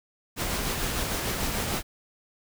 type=noise with tremolo; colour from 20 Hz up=pink; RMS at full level=-28 dBFS; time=0.36-1.83 s; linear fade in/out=50 ms; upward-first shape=sine; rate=6.7 Hz; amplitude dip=25%; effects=none